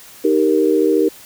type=chord; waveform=sine; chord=Eb major; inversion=none; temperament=equal; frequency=311.1 / 392 / 466.2 Hz; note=Eb4 / G4 / Bb4; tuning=0 / 0 / 0 cents; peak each=-16 dBFS; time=0.24-1.09 s; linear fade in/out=10 ms; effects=white hiss -41 dBFS RMS until 1.25 s